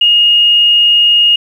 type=tone; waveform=sine; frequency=2857 Hz; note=F7; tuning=39 cents sharp; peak=-5 dBFS; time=0.01-1.36 s; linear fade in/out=5 ms; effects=7-bit